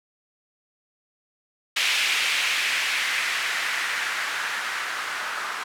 violet noise with low-pass filter sweep, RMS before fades -26 dBFS, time 1.76-5.64 s, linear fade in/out 10 ms, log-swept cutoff 2600 to 1300 Hz, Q 2, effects none

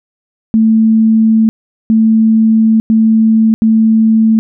sine tone bursts at uneven times, 221.7 Hz, A3, 13 cents sharp, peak -5 dBFS, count 4, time 0.54-1.49 / 1.9-2.8 / 2.9-3.54 / 3.62-4.39 s, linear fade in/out 0 ms, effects none

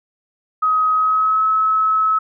sine tone with pitch glide, 1264 to 1292.1 Hz, D#6 to E6, +27 to -35 cents, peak -13 dBFS, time 0.62-2.19 s, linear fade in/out 10 ms, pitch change +38 cents, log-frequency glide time 0.93-1.44 s, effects none

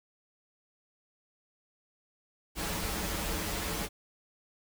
pink noise with comb filter, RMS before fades -34 dBFS, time 2.55-3.89 s, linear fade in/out 50 ms, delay 7.9 ms, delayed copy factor -0.95, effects none

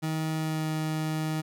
30% pulse tone with pitch glide, 158 to 156.46 Hz, D#3 to D#3, +27 to +10 cents, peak -25 dBFS, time 0.02-1.42 s, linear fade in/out 20 ms, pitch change -17 cents, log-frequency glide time 0.37-0.67 s, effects none

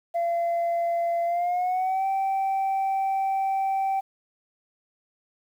sine tone with pitch glide, 683 to 775.5 Hz, F5 to G5, -39 to -19 cents, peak -20 dBFS, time 0.14-4.01 s, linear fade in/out 20 ms, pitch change +220 cents, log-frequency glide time 1.25-2.06 s, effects tanh soft clip ceiling -21 dBFS + 9-bit

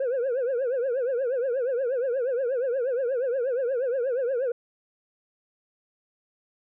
sine tone with vibrato, 507 Hz, B4, 45 cents sharp, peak -21 dBFS, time 0-4.52 s, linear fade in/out 5 ms, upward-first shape triangle, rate 8.4 Hz, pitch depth 180 cents each way, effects tanh soft clip ceiling -22 dBFS

